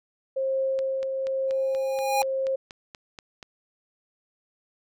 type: tone with tremolo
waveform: sine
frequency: 533 Hz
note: C5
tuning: 32 cents sharp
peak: -22 dBFS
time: 0.36-2.56 s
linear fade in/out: 10 ms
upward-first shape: triangle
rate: 1 Hz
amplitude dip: 40%
type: click train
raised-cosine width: 0.2 ms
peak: -23 dBFS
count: 12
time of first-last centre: 0.79-3.428 s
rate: 4.17 Hz
type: tone with exponential growth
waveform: square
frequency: 817 Hz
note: G#5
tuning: 29 cents flat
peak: -20 dBFS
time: 1.48-2.22 s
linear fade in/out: 1 ms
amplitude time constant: 160 ms
effects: none